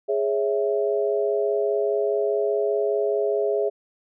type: chord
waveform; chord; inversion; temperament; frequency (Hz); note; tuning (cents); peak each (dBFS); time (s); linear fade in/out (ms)
sine; C# minor; second; equal; 415.3 / 554.4 / 659.3; G#4 / C#5 / E5; 0 / 0 / 0; -22 / -27 / -26; 0.08-3.7; 20
effects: none